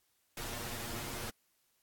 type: noise with comb filter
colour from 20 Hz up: pink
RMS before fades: -41 dBFS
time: 0.37-1.3 s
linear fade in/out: 2 ms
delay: 8.5 ms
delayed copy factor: +0.9
effects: white hiss -75 dBFS RMS until 1.82 s + AAC 64 kbps